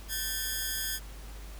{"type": "ring-modulated tone", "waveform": "5% pulse", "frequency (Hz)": 1661.2, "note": "G#6", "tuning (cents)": 0, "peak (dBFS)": -17, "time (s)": [0.08, 1], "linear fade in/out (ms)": 50, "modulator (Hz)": 116, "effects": ["added 50 Hz sine -42 dBFS peak until 1.59 s", "pink hiss -51 dBFS RMS until 1.59 s"]}